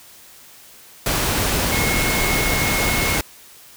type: tone in noise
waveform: sine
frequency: 2169 Hz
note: C#7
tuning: 38 cents flat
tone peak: -23 dBFS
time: 1.72-3.18 s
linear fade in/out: 2 ms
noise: pink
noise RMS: -20 dBFS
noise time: 1.06-3.21 s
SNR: -6 dB
effects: white hiss -45 dBFS RMS until 3.76 s